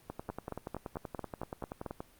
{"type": "two click trains", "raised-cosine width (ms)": 1, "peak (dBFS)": [-23, -24], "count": [8, 21], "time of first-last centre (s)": [[0.3, 1.862], [0.1, 2.005]], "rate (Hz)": [4.48, 10.5], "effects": ["pink hiss -62 dBFS RMS until 2.19 s", "Opus 32 kbps"]}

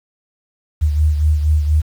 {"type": "beating tone pair", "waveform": "sine", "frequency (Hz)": [75.8, 80], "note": ["D#2", "D#2"], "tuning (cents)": [-45, 49], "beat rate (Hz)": 4.2, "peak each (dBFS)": [-12, -21], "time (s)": [0.81, 1.82], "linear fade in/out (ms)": 20, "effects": ["7-bit"]}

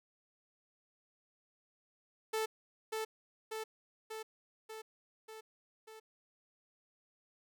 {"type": "tone with echo", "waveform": "sawtooth", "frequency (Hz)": 439.1, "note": "A4", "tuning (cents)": -4, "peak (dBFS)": -29, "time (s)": [2.33, 2.46], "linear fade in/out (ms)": 10, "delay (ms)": 590, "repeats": 6, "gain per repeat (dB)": -3, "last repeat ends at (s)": 6, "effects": []}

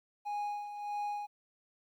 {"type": "tone with tremolo", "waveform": "triangle", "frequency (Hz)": 826, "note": "G#5", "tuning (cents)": -10, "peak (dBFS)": -31, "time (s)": [0.25, 1.27], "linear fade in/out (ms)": 20, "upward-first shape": "sine", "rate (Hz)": 1.6, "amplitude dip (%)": 60, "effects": ["12-bit"]}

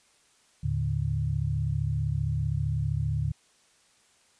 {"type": "tone cluster", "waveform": "sine", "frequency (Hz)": [77.7, 110.5, 145.9], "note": ["D#2", "A2", "D3"], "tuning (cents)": [-2, 8, -11], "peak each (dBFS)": [-31, -29, -29], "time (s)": [0.63, 3.32], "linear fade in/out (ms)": 10, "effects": ["white hiss -63 dBFS RMS until 4.39 s", "resampled to 22050 Hz"]}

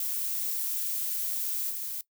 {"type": "noise with level steps", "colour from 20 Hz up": "violet", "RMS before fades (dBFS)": [-31, -35], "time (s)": [0, 2.01], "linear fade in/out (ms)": 2, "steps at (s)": 1.69, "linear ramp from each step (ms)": 20, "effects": ["noise-tail reverb RT60 0.1 s tail -19 dB re dry"]}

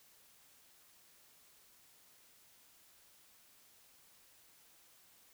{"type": "silence", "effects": ["white hiss -65 dBFS RMS until 5.33 s"]}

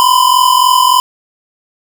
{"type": "tone pair together", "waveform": "square", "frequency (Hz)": [987.8, 1031.2], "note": ["B5", "C6"], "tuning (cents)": [0, -26], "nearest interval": "minor second", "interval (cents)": 74, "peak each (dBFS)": -10, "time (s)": [0, 1], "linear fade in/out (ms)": 0, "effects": []}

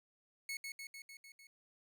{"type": "tone with echo", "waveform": "sawtooth", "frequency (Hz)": 2200, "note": "C#7", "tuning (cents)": -14, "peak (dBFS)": -36, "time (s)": [0.49, 0.57], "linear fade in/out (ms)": 2, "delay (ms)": 150, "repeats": 6, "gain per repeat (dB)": -3, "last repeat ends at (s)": 1.47, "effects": []}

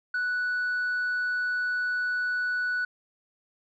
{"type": "tone", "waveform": "sine", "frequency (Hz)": 1480, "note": "F#6", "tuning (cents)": 0, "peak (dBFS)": -23, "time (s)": [0.14, 2.85], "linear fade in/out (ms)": 5, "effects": ["tanh soft clip ceiling -24 dBFS"]}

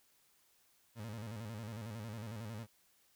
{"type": "tone with vibrato", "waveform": "30% pulse", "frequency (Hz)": 110, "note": "A2", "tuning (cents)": 0, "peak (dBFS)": -40, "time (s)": [0.95, 2.67], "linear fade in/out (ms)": 50, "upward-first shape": "square", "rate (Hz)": 11, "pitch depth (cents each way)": 94, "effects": ["white hiss -71 dBFS RMS until 3.15 s"]}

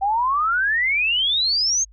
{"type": "exponential sweep", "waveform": "sine", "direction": "up", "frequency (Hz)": [765, 6570], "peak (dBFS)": -17, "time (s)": [0.01, 1.85], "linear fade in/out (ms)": 20, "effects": ["added 51 Hz sine -45 dBFS peak until 1.92 s"]}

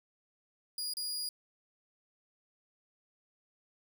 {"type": "tone with dropouts", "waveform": "sawtooth", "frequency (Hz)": 4874, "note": "D#8", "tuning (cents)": -37, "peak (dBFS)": -32, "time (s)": [0.78, 1.29], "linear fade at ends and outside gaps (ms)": 2, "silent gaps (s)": [0.937, 0.969], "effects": []}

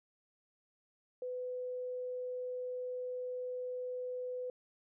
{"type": "tone", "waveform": "sine", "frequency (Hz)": 501, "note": "B4", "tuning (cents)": 25, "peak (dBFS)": -37, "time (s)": [1.22, 4.5], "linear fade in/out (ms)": 2, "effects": []}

